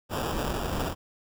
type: noise with sample-and-hold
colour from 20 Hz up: pink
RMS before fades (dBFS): -30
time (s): 0.09-0.95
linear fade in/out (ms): 50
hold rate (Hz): 2100
effects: none